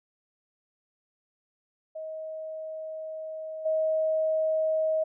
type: tone with level steps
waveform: sine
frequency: 632 Hz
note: D#5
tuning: 27 cents sharp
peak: -34 / -23 dBFS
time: 1.95-5.04 s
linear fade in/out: 10 ms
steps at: 3.65 s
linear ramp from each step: 10 ms
effects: none